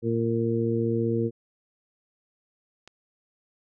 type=harmonic tone; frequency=115.2 Hz; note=A#2; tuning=20 cents flat; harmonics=1 / 2 / 3 / 4; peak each=-28 / -28 / -28 / -28 dBFS; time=0.02-1.31 s; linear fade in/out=50 ms
type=click; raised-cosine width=0.2 ms; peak=-28 dBFS; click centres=2.876 s
effects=none